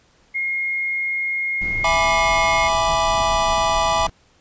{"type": "tone", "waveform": "sine", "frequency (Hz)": 2145, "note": "C7", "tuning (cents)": 42, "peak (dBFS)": -20, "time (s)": [0.34, 2.69], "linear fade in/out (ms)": 20}
{"type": "noise", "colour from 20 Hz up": "brown", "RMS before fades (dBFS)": -30, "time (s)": [1.61, 4.1], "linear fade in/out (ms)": 5}
{"type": "chord", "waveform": "square", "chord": "E dominant seventh", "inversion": "none", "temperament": "equal", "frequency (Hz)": [659.3, 830.6, 987.8, 1174.7], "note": ["E5", "G#5", "B5", "D6"], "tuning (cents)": [0, 0, 0, 0], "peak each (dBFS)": -23, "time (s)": [1.84, 4.07], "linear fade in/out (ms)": 5}
{"effects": ["pink hiss -57 dBFS RMS until 4.4 s", "resampled to 16000 Hz"]}